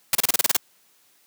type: noise bursts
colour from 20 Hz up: white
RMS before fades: -18 dBFS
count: 9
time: 0.13-0.567 s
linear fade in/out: 2 ms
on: 21 ms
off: 31 ms
effects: white hiss -60 dBFS RMS until 1.26 s + high-pass 150 Hz 12 dB/octave